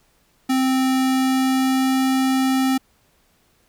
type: tone with pitch glide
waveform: square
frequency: 261.4 to 263.2 Hz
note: C4 to C4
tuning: -1 to +10 cents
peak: -17 dBFS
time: 0.49-2.78 s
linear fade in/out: 10 ms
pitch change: +11 cents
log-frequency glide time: 1.02-2.05 s
effects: pink hiss -61 dBFS RMS until 3.68 s

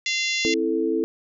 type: harmonic tone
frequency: 690 Hz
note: F5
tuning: 21 cents flat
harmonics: 3 / 4 / 5 / 6 / 7 / 8 / 9 / 10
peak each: -26 / -28 / -30 / -32 / -33 / -34 / -35 / -36 dBFS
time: 0.06-0.54 s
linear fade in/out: 2 ms
type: chord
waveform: sine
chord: A minor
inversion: first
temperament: just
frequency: 264 / 330 / 440 Hz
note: C4 / E4 / A4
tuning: +16 / +2 / 0 cents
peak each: -28 / -23 / -24 dBFS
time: 0.45-1.04 s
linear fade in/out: 0 ms
effects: none

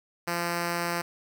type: tone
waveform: 5% pulse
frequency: 172.1 Hz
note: F3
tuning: 25 cents flat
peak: -16 dBFS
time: 0.27-1.02 s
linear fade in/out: 10 ms
effects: none

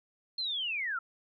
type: linear sweep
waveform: sine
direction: down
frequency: 4244 to 1305 Hz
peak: -31 dBFS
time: 0.38-0.99 s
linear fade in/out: 5 ms
effects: none

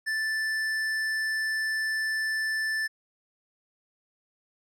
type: tone with tanh clipping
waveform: triangle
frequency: 1760 Hz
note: A6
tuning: in tune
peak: -28 dBFS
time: 0.06-2.88 s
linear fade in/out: 20 ms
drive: 16 dB
effects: none

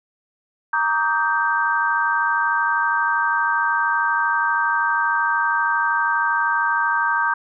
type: chord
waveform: sine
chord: Eb major seventh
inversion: second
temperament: equal with one note detuned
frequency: 932.3 / 1151.8 / 1244.5 / 1568 Hz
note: Bb5 / D6 / Eb6 / G6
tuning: 0 / -34 / 0 / 0 cents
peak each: -22 / -25 / -26 / -20 dBFS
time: 0.73-7.34 s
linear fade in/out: 5 ms
effects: none

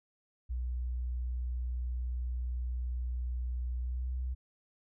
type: tone with pitch glide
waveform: sine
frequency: 61.4 to 63.2 Hz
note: B1 to B1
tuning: -9 to +41 cents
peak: -32 dBFS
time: 0.49-4.35 s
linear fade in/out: 20 ms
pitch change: +50 cents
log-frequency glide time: 3.8-4.13 s
effects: none

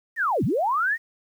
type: linear two-way sweep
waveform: sine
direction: down then up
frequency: 1913 to 95.3 to 1913 Hz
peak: -20 dBFS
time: 0.16-0.98 s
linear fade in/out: 50 ms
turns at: 0.44 s
effects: 9-bit

